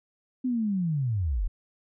sine linear sweep, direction down, 260 to 34.51 Hz, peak -24 dBFS, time 0.44-1.48 s, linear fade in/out 10 ms, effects none

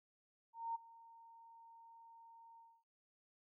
sine tone with ADSR envelope, 919 Hz, A#5, 25 cents flat, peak -37 dBFS, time 0.53-2.84 s, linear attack 220 ms, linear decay 16 ms, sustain -21 dB, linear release 260 ms, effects none

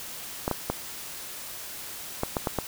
clicks, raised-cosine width 1 ms, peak -11 dBFS, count 7, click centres 0.479 / 0.513 / 0.7 / 2.234 / 2.368 / 2.472 / 2.587 s, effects white hiss -39 dBFS RMS until 2.67 s

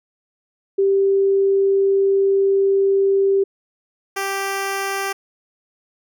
sine / 10% pulse tone pair in turn, 392 / 392 Hz, G4 / G4, 0 / 0 cents, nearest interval unison, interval 0 cents, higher neither, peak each -13 dBFS, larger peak neither, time 0.78-3.44 / 4.16-5.13 s, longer first, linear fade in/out 10 ms, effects none

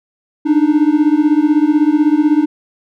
triangle beating tone pair, 293.7 / 309.7 Hz, D4 / D#4, 0 / -8 cents, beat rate 16 Hz, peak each -10 dBFS, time 0.45-2.46 s, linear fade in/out 20 ms, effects none

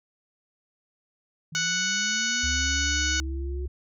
sine linear sweep, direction up, 155.56 to 364.7 Hz, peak -37 dBFS, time 1.52-3.66 s, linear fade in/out 5 ms
harmonic tone, 740 Hz, F#5, in tune, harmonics 2 / 3 / 4 / 5 / 6 / 7 / 8 / 9, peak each -28 / -34 / -32 / -35 / -34 / -37 / -32 / -33 dBFS, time 1.55-3.2 s, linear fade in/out 0 ms
sine tone with pitch glide, 71.7 to 67.87 Hz, D2 to C#2, -41 to -36 cents, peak -28 dBFS, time 2.43-3.68 s, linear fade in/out 10 ms, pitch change -95 cents, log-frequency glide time 2.87-3.51 s
effects none

